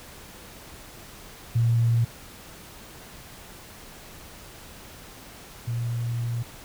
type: tone pair in turn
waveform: sine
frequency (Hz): 116.54 / 118.17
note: A#2 / A#2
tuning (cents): 0 / +24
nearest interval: unison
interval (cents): 24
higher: second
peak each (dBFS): -18 / -25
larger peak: first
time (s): 1.55-2.05 / 5.67-6.43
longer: second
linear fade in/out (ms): 10
effects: pink hiss -45 dBFS RMS until 6.64 s